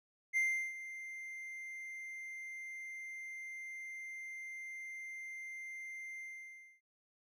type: tone with ADSR envelope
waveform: triangle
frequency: 2093 Hz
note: C7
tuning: in tune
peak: -27 dBFS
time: 0.33-6.81 s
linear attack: 38 ms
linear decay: 360 ms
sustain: -15 dB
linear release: 610 ms
effects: none